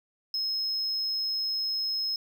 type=tone; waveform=triangle; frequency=5160 Hz; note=E8; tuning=38 cents flat; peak=-26 dBFS; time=0.34-2.16 s; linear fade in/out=2 ms; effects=none